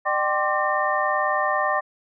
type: tone cluster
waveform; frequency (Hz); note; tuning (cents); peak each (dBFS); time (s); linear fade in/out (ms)
sine; 603 / 773 / 1055 / 1173 / 1819; D5 / G5 / C6 / D6 / A#6; +46 / -24 / +14 / -2 / -43; -26; 0.05-1.81; 20
effects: none